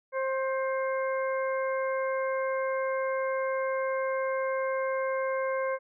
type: harmonic tone with a mistuned harmonic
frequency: 530 Hz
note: C5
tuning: 22 cents sharp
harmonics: 1 / 2 / 3 / 4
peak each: -28 / -34 / -38 / -40 dBFS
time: 0.12-5.79 s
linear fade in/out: 50 ms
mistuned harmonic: 3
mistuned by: -18 cents
effects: none